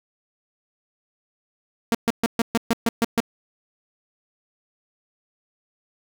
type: tone bursts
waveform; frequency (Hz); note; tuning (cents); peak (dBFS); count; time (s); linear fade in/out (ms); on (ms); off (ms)
sawtooth; 230.5; A#3; -19; -13; 9; 1.92-3.203; 0; 27; 130
effects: none